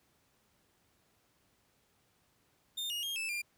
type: tone with pitch steps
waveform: 40% pulse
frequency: 3629 / 2864 / 3231 / 2630 / 2395 Hz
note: A#7 / F7 / G#7 / E7 / D7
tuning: -47 / +43 / -48 / -5 / +33 cents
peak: -34 dBFS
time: 2.77-3.42 s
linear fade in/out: 10 ms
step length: 130 ms
effects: pink hiss -72 dBFS RMS until 3.57 s + high-pass 60 Hz 12 dB/octave